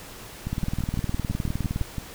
two click trains, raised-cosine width 5 ms, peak -14 / -16 dBFS, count 26 / 10, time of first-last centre 0.53-1.812 / 0.47-1.983 s, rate 19.5 / 5.95 Hz, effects pink hiss -42 dBFS RMS until 2.14 s

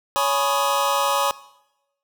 square tone cluster, 560 / 837 / 989 / 1100 / 1240 Hz, C#5 / G#5 / B5 / C#6 / D#6, +18 / +13 / +2 / -14 / -6 cents, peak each -26 dBFS, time 0.16-1.31 s, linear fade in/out 0 ms, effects noise-tail reverb RT60 0.9 s tail -20 dB re dry

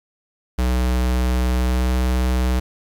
square tone with pitch glide, 62.3 to 62.88 Hz, B1 to B1, +16 to +32 cents, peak -17 dBFS, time 0.58-2.6 s, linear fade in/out 10 ms, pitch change +16 cents, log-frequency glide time 1.5-1.98 s, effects 8-bit

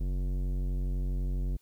sine tone with tanh clipping, 46.06 Hz, F#1, 7 cents flat, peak -30 dBFS, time 0-1.57 s, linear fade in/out 10 ms, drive 15 dB, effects white hiss -69 dBFS RMS until 1.61 s

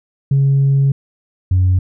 sine tone pair in turn, 137.8 / 91.97 Hz, C#3 / F#2, -10 / -10 cents, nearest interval perfect fifth, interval 700 cents, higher first, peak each -8 dBFS, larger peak neither, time 0.31-0.92 / 1.51-1.79 s, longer first, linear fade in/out 5 ms, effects tanh soft clip ceiling -7 dBFS

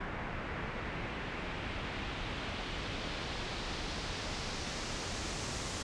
pink noise with low-pass filter sweep, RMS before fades -39 dBFS, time 0-5.83 s, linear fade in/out 10 ms, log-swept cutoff 1800 to 7200 Hz, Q 1.4, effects resampled to 22050 Hz

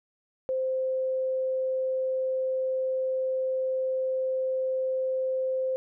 sine tone, 521 Hz, C5, 7 cents flat, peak -25 dBFS, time 0.49-5.76 s, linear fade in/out 0 ms, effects none

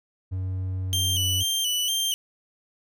triangle tone, 93.3 Hz, F#2, 15 cents sharp, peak -24 dBFS, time 0.31-1.44 s, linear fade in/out 20 ms
sawtooth tone with vibrato, 3067 Hz, G7, 38 cents flat, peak -20 dBFS, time 0.93-2.14 s, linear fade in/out 0 ms, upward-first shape square, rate 2.1 Hz, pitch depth 56 cents each way
effects none

